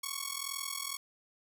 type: ring-modulated tone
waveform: 5% pulse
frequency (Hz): 1108.7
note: C#6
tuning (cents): 0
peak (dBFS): -21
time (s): 0.03-0.97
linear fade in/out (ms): 5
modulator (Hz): 21
effects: none